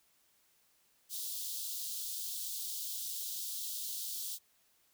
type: high-pass noise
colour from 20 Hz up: white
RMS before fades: -40 dBFS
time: 1.09-4.39 s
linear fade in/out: 50 ms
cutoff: 3300 Hz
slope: 48 dB/octave
effects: white hiss -71 dBFS RMS until 4.93 s